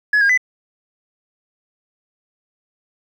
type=tone with pitch steps; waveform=sine; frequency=1692 / 1621 / 2004 Hz; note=G#6 / G#6 / B6; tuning=+32 / -42 / +25 cents; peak=-9 dBFS; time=0.13-0.376 s; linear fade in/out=5 ms; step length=82 ms; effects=tanh soft clip ceiling -10 dBFS + 8-bit